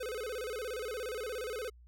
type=tone with vibrato; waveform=square; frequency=466.2 Hz; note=A#4; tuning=in tune; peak=-37 dBFS; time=0-1.7 s; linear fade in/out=10 ms; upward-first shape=square; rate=17 Hz; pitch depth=150 cents each way; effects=added 60 Hz sine -54 dBFS peak until 1.87 s